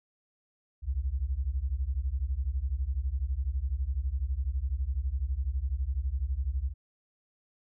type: beating tone pair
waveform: sine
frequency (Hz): 60.4 / 72.4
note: B1 / D2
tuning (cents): -38 / -24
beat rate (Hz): 12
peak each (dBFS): -30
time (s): 0.82-6.74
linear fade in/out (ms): 50
effects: tanh soft clip ceiling -21 dBFS